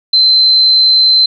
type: tone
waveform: sine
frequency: 4085 Hz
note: C8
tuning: 42 cents flat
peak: -5 dBFS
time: 0.13-1.26 s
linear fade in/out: 5 ms
effects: none